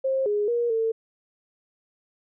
sine tone with pitch steps, 532 / 414.9 / 474.7 / 449.6 Hz, C5 / G#4 / A#4 / A4, +29 / -2 / +31 / +37 cents, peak -21 dBFS, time 0.04-0.92 s, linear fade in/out 10 ms, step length 220 ms, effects none

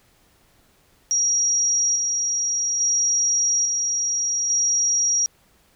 sine tone with tremolo, 5690 Hz, F8, 31 cents sharp, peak -17 dBFS, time 1.11-5.26 s, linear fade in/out 0 ms, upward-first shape square, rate 0.59 Hz, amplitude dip 30%, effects pink hiss -59 dBFS RMS until 5.75 s

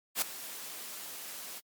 white noise with ADSR envelope, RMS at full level -27 dBFS, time 0.15-1.61 s, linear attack 69 ms, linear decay 4 ms, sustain -16 dB, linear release 34 ms, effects high-pass 200 Hz 12 dB/octave + MP3 96 kbps

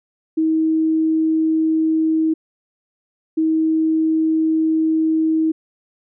sine tone pair in turn, 318.4 / 318.4 Hz, D#4 / D#4, +40 / +40 cents, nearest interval unison, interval 0 cents, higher neither, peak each -14 dBFS, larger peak neither, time 0.37-2.34 / 3.37-5.52 s, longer second, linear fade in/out 10 ms, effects none

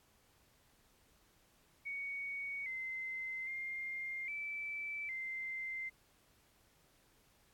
sine tone with pitch steps, 2235 / 2068 / 2112 / 2318 / 2082 Hz, C#7 / C7 / C7 / D7 / C7, +14 / -21 / +16 / -23 / -9 cents, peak -39 dBFS, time 1.85-5.9 s, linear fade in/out 20 ms, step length 810 ms, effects pink hiss -70 dBFS RMS until 7.53 s + AAC 64 kbps

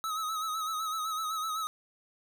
square tone with vibrato, 1280 Hz, D#6, 49 cents sharp, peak -32 dBFS, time 0.04-1.67 s, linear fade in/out 0 ms, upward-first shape sine, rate 7.9 Hz, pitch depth 52 cents each way, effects none

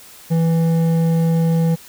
sine tone with hard clipping, 164.81 Hz, E3, in tune, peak -15 dBFS, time 0.3-1.76 s, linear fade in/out 20 ms, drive 8 dB, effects white hiss -42 dBFS RMS until 1.88 s

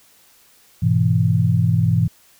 sine chord, E major, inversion first, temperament just, 103.01 / 123.61 / 164.81 Hz, G#2 / B2 / E3, -14 / +2 / 0 cents, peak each -18 dBFS, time 0.82-2.08 s, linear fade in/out 10 ms, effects white hiss -53 dBFS RMS until 2.39 s

